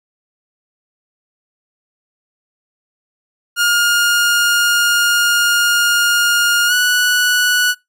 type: tone with pitch glide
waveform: sawtooth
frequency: 1418 to 1474.8 Hz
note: F6 to F#6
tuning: +26 to -6 cents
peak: -8 dBFS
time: 3.56-7.75 s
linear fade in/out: 50 ms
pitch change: +68 cents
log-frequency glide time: 6.67-6.73 s
effects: noise-tail reverb RT60 0.2 s tail -23 dB re dry